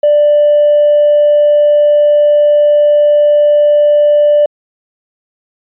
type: tone with hard clipping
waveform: triangle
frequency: 590 Hz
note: D5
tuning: 8 cents sharp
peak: -5 dBFS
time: 0.03-4.46 s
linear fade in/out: 5 ms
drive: 3 dB
effects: resampled to 8000 Hz